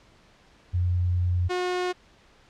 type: tone pair in turn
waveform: sine / sawtooth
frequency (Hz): 89 / 361.5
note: F2 / F#4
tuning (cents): +33 / -40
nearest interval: 2 octaves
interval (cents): 2427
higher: second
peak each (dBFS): -21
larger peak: neither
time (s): 0.73-1.49 / 1.49-1.93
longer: first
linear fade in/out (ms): 20
effects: pink hiss -57 dBFS RMS until 2.49 s + low-pass 5000 Hz 12 dB/octave